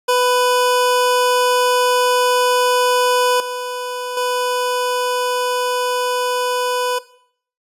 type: tone with level steps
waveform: 25% pulse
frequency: 497 Hz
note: B4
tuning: 11 cents sharp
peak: -9 / -19 / -13 dBFS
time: 0.08-6.99 s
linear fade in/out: 10 ms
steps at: 3.4 / 4.17 s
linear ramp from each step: 2 ms
effects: noise-tail reverb RT60 0.6 s tail -17 dB re dry + resampled to 32000 Hz